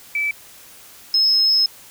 sine tone pair in turn, 2311 / 5174 Hz, D7 / E8, -28 / -33 cents, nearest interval octave + major second, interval 1395 cents, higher second, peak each -18 / -12 dBFS, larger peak second, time 0.15-0.31 / 1.14-1.66 s, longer second, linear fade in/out 2 ms, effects tanh soft clip ceiling -8 dBFS + white hiss -44 dBFS RMS until 1.9 s

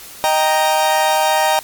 40% pulse chord, Eb major, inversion none, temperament equal, 622.3 / 784 / 932.3 Hz, Eb5 / G5 / Bb5, 0 / 0 / 0 cents, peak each -17 / -16 / -16 dBFS, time 0.24-1.59 s, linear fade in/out 0 ms, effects white hiss -36 dBFS RMS until 1.63 s + MP3 96 kbps

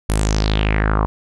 sawtooth tone with low-pass filter sweep, 52.7 Hz, G#1, 26 cents sharp, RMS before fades -17 dBFS, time 0.09-1.06 s, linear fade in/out 0 ms, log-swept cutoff 11000 to 980 Hz, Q 4.4, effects none

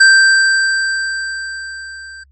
square tone with level ramp, 1568 Hz, G6, in tune, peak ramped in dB -4 to -32 dBFS, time 0-2.24 s, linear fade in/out 10 ms, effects added 68 Hz sine -47 dBFS peak until 2.31 s + MP3 32 kbps

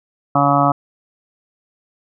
harmonic tone, 141.7 Hz, C#3, 38 cents sharp, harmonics 1 / 2 / 4 / 5 / 6 / 7 / 8 / 9, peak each -20 / -19 / -22 / -17 / -22 / -23 / -19 / -19 dBFS, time 0.35-0.72 s, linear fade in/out 5 ms, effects none

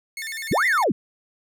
sawtooth tone with vibrato, 1975.5 Hz, B6, in tune, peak -26 dBFS, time 0.17-0.84 s, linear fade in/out 2 ms, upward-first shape square, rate 9.9 Hz, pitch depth 170 cents each way
sine linear two-way sweep, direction up then down, 68 to 2101 to 139.7 Hz, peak -17 dBFS, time 0.51-0.92 s, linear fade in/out 5 ms, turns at 0.66 s
effects none

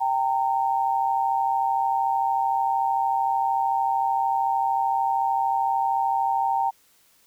sine tone pair together, 784 / 917.3 Hz, G5 / A#5, 0 / -28 cents, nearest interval minor third, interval 272 cents, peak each -23 dBFS, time 0-6.71 s, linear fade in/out 20 ms, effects white hiss -60 dBFS RMS until 7.26 s

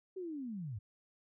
sine linear sweep, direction down, 386.5 to 92.4 Hz, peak -39 dBFS, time 0.16-0.79 s, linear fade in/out 10 ms, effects none

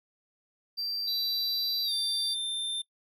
triangle tone, 4699 Hz, D8, in tune, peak -29 dBFS, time 0.77-2.35 s, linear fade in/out 20 ms
square tone with pitch glide, 3951 to 3581 Hz, B7 to A7, 0 to +30 cents, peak -31 dBFS, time 1.07-2.82 s, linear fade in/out 10 ms, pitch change -170 cents, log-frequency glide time 1.84-1.93 s
effects noise-tail reverb RT60 0.1 s tail -21 dB re dry

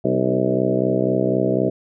harmonic tone with a mistuned harmonic, 64 Hz, C2, 38 cents flat, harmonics 2 / 3 / 4 / 5 / 6 / 7 / 8 / 9 / 10, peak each -26 / -24 / -26 / -25 / -23 / -26 / -26 / -28 / -25 dBFS, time 0.04-1.7 s, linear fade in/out 10 ms, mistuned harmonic 5, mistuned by -28 cents, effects none

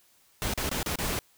pink noise with dropouts, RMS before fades -30 dBFS, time 0.42-1.19 s, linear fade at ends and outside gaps 0 ms, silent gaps 0.537-0.576 / 0.692-0.714 / 0.829-0.861 / 0.957-0.987 s, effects white hiss -63 dBFS RMS until 1.37 s

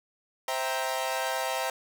sawtooth chord, C dominant seventh, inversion none, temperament equal with one note detuned, 523.3 / 654.7 / 784 / 932.3 Hz, C5 / E5 / G5 / Bb5, 0 / -12 / 0 / 0 cents, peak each -30 dBFS, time 0.48-1.7 s, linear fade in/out 2 ms, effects none

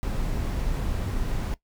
brown noise, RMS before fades -27 dBFS, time 0.03-1.54 s, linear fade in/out 0 ms, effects noise-tail reverb RT60 0.1 s tail -18 dB re dry

